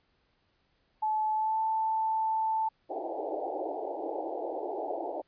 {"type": "tone with pitch glide", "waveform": "sine", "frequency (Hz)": [864, 882.2], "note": ["A5", "A5"], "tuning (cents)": [-32, 4], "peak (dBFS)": -26, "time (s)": [1.02, 2.69], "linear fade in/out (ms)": 10, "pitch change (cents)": 36, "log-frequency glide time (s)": [1.33, 1.59]}
{"type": "band-pass noise", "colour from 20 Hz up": "white", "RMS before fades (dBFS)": -35, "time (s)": [2.89, 5.22], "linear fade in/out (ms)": 20, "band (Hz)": [300, 850], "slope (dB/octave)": 96}
{"effects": ["pink hiss -72 dBFS RMS until 5.27 s", "resampled to 11025 Hz"]}